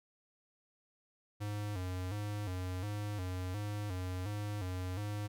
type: tone with vibrato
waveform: square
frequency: 97.6 Hz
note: G2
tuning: 7 cents flat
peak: -37 dBFS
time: 1.4-5.28 s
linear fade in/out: 20 ms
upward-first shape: square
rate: 1.4 Hz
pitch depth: 110 cents each way
effects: none